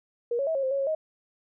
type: tone with pitch steps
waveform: sine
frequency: 474.7 / 554 / 645 / 546 / 524 / 553 / 546 / 628 Hz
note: A#4 / C#5 / E5 / C#5 / C5 / C#5 / C#5 / D#5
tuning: +31 / -1 / -38 / -26 / +2 / -4 / -26 / +16 cents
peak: -24 dBFS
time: 0.31-0.95 s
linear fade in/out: 5 ms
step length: 80 ms
effects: none